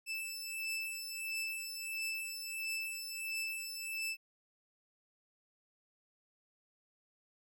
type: beating tone pair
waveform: sawtooth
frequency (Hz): 2637 / 2638.5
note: E7 / E7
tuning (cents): 0 / +1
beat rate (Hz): 1.5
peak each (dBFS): -39 / -37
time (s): 0.06-4.17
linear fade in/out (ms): 50
effects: none